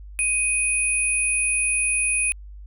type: tone pair together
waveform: sine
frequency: 2500 / 9760 Hz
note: D#7 / D#9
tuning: +8 / -34 cents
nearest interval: 2 octaves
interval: 2358 cents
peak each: -22 dBFS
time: 0.19-2.32 s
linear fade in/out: 0 ms
effects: added 50 Hz sine -37 dBFS peak until 2.66 s